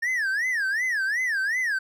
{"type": "tone with vibrato", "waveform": "triangle", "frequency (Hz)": 1774, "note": "A6", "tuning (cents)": 14, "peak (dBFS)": -21, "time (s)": [0.02, 1.79], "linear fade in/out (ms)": 10, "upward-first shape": "sine", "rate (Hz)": 2.7, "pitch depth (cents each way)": 250, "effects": []}